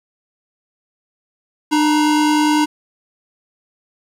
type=tone pair together; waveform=square; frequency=301.4 / 954 Hz; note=D4 / A#5; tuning=+45 / +40 cents; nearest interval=octave + minor sixth; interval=1995 cents; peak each=-14 / -20 dBFS; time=1.71-2.66 s; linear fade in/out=20 ms; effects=low-pass 10000 Hz 12 dB/octave + 8-bit